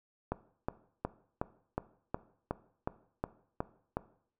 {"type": "click train", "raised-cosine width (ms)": 1, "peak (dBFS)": -18, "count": 11, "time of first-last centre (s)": [0.32, 3.97], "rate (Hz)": 2.74, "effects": ["noise-tail reverb RT60 0.6 s tail -17 dB re dry"]}